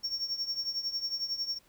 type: tone with tremolo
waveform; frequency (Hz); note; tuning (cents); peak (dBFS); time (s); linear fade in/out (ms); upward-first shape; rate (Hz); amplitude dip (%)
triangle; 5500; F8; -27; -26; 0.03-1.59; 20; triangle; 11; 85
effects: tanh soft clip ceiling -23 dBFS + pink hiss -64 dBFS RMS until 1.68 s

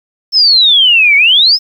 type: exponential two-way sweep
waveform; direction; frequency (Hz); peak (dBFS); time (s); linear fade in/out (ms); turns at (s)
sine; down then up; 5360 to 2200 to 5360; -4; 0.32-1.59; 50; 1.16
effects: 7-bit

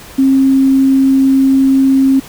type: tone with quantisation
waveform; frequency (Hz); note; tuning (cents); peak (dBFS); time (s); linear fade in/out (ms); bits
sine; 268.3; C4; +44; -6; 0.18-2.2; 10; 6
effects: pink hiss -34 dBFS RMS until 2.28 s

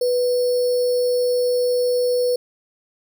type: tone with sample-and-hold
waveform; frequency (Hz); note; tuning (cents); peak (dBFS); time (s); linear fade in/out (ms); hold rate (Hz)
sine; 493.9; B4; 0; -16; 0.01-2.36; 5; 4900
effects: none

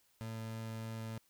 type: tone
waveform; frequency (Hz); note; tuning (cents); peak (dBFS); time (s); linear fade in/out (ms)
30% pulse; 112.1; A2; +33; -38; 0.21-1.18; 0
effects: white hiss -72 dBFS RMS until 1.29 s

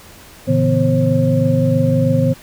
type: tone cluster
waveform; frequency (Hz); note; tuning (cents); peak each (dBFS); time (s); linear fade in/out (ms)
sine; 113.2 / 139.4 / 162.6 / 248.7 / 534; A2 / C#3 / E3 / B3 / C5; +50 / +10 / -23 / +12 / +35; -18; 0.47-2.34; 20
effects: pink hiss -41 dBFS RMS until 2.42 s

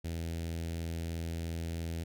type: tone with notch filter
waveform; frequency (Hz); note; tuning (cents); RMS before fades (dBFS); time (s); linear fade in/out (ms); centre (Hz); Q
sawtooth; 83; E2; +12; -37; 0.04-2.04; 10; 1100; 0.75
effects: none

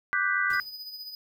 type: chord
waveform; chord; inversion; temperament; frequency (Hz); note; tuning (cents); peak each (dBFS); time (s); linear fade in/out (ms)
sine; G major seventh; second; equal; 1174.7 / 1480 / 1568 / 1975.5; D6 / F#6 / G6 / B6; 0 / 0 / 0 / 0; -31 / -28 / -28 / -29; 0.13-0.6; 0
type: noise with exponential decay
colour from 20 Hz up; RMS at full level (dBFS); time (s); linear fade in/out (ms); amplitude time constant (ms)
pink; -44; 0.5-0.8; 2; 64
type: tone with tremolo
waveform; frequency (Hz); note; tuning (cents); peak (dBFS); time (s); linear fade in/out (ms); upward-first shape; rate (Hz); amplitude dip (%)
square; 4978; D#8; 0; -36; 0.53-1.15; 2; triangle; 15; 60
effects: none

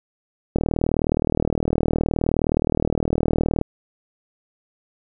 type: click train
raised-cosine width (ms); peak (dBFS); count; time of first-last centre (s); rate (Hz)
2; -6; 121; 0.56-3.613; 39.3
effects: none

